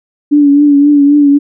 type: tone with vibrato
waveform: sine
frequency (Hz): 287.9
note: D4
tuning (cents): -34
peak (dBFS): -3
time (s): 0.31-1.39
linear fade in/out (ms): 20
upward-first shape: triangle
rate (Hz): 3.8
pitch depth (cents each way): 46
effects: none